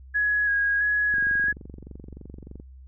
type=tone with vibrato; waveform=sine; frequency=1661.2 Hz; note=G#6; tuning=in tune; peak=-20 dBFS; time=0.14-1.53 s; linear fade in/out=20 ms; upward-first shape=square; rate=1.5 Hz; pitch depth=18 cents each way
type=click train; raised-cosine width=3 ms; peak=-28 dBFS; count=35; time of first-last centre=1.14-2.599 s; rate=23.3 Hz
effects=added 65 Hz sine -43 dBFS peak until 2.87 s